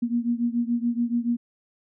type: beating tone pair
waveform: sine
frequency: 234.9 / 241.9 Hz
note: A#3 / B3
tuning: +13 / -36 cents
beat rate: 7 Hz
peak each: -24 / -26 dBFS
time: 0.02-1.37 s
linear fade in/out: 10 ms
effects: none